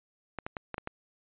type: clicks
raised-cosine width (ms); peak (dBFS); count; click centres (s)
0.5; -20; 6; 0.387 / 0.465 / 0.568 / 0.743 / 0.781 / 0.874
effects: resampled to 8000 Hz